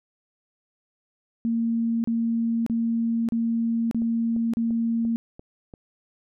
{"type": "tone bursts", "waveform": "sine", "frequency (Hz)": 230, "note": "A#3", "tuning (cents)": -23, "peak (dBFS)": -21, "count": 6, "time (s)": [1.45, 5.16], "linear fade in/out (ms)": 0, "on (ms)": 590, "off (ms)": 34}
{"type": "click train", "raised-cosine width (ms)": 2, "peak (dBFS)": -28, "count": 6, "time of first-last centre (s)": [4.02, 5.738], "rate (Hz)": 2.91}
{"effects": []}